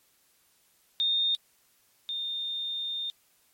sine tone pair in turn, 3658 / 3635 Hz, A#7 / A#7, -33 / -44 cents, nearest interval unison, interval 11 cents, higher first, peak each -23 / -30 dBFS, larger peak first, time 1-1.35 / 2.09-3.1 s, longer second, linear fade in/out 0 ms, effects white hiss -66 dBFS RMS until 3.53 s + MP3 64 kbps

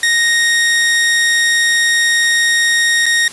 sawtooth tone with dropouts, 1864.7 Hz, A#6, in tune, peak -7 dBFS, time 0.03-3.28 s, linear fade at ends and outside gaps 2 ms, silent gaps 3.058-3.063 s, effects white hiss -32 dBFS RMS until 3.32 s + resampled to 24000 Hz

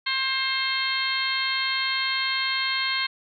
harmonic tone, 530 Hz, C5, 22 cents sharp, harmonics 2 / 3 / 4 / 5 / 6 / 7 / 8, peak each -32 / -31 / -28 / -35 / -31 / -34 / -29 dBFS, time 0.06-3.07 s, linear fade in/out 10 ms, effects none

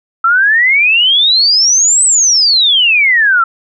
sine exponential two-way sweep, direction up then down, 1318.5 to 8190 to 1318.5 Hz, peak -6 dBFS, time 0.24-3.44 s, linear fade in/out 5 ms, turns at 2.04 s, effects none

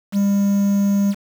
triangle tone with quantisation, 200.3 Hz, G3, 38 cents sharp, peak -12 dBFS, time 0.12-1.15 s, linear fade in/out 50 ms, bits 6, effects none

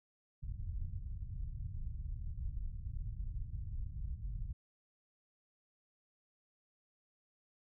pink low-pass noise, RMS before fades -41 dBFS, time 0.42-4.53 s, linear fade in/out 10 ms, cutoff 110 Hz, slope 24 dB/octave, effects none

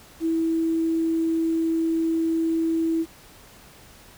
sine tone with quantisation, 326.8 Hz, E4, 15 cents flat, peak -20 dBFS, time 0.2-3.06 s, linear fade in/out 50 ms, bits 8, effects pink hiss -49 dBFS RMS until 4.17 s

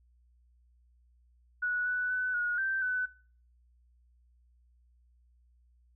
sine tone with pitch steps, 1469 / 1485 / 1501 / 1447 / 1560 / 1502 Hz, F#6 / F#6 / F#6 / F#6 / G6 / F#6, -13 / +6 / +24 / -39 / -9 / +26 cents, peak -28 dBFS, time 1.62-3.06 s, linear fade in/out 10 ms, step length 240 ms, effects noise-tail reverb RT60 0.5 s tail -23 dB re dry + added 60 Hz sine -62 dBFS peak until 5.95 s

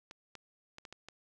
clicks, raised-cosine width 0.2 ms, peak -30 dBFS, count 6, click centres 0.111 / 0.353 / 0.784 / 0.852 / 0.926 / 1.086 s, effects none

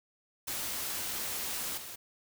white noise with level steps, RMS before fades -36 / -44 dBFS, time 0.47-1.96 s, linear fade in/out 10 ms, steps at 1.77 s, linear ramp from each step 10 ms, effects none

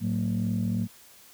sine tone cluster, 109.2 / 184.3 / 227.1 Hz, A2 / F#3 / A#3, -13 / -7 / -45 cents, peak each -28 dBFS, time 0-0.88 s, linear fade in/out 50 ms, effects tanh soft clip ceiling -19 dBFS + white hiss -53 dBFS RMS until 1.33 s

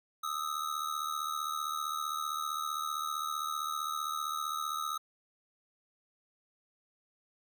square ring-modulated tone, 1270 Hz, D#6, 35 cents sharp, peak -31 dBFS, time 0.23-4.98 s, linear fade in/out 10 ms, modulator 37.7 Hz, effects none

